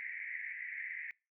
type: band-pass noise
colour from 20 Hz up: white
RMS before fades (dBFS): -43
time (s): 0-1.11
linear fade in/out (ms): 0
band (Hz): 1800 to 2200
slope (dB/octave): 96
effects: noise-tail reverb RT60 0.3 s tail -24 dB re dry